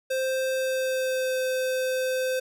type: tone with pitch glide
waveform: square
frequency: 523.3 to 515.8 Hz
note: C5 to C5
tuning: 0 to -25 cents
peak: -25 dBFS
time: 0.1-2.4 s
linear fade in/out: 10 ms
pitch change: -25 cents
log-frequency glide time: 0.54-1.41 s
effects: none